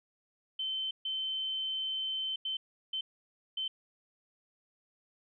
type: tone bursts at uneven times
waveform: sine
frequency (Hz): 3081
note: G7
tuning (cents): -31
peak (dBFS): -32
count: 5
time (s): 0.59-0.91 / 1.05-2.36 / 2.45-2.57 / 2.93-3.01 / 3.57-3.68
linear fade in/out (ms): 5
effects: none